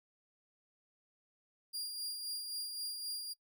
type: tone with tremolo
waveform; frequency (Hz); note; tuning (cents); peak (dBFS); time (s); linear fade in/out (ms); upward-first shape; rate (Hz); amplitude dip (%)
sawtooth; 4808; D8; +40; -34; 1.73-3.34; 20; sine; 3.8; 40
effects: noise-tail reverb RT60 0.1 s tail -24 dB re dry